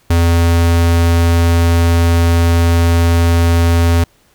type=tone; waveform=square; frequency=84.6 Hz; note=E2; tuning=45 cents sharp; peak=-9 dBFS; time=0.1-4.04 s; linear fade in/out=5 ms; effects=pink hiss -53 dBFS RMS until 4.34 s